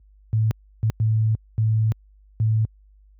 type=tone bursts at uneven times; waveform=sine; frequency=110 Hz; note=A2; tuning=in tune; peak=-16 dBFS; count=5; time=0.33-0.51 / 0.83-0.9 / 1-1.35 / 1.58-1.92 / 2.4-2.65 s; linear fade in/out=0 ms; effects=added 50 Hz sine -45 dBFS peak until 3.19 s + high-pass 60 Hz 12 dB/octave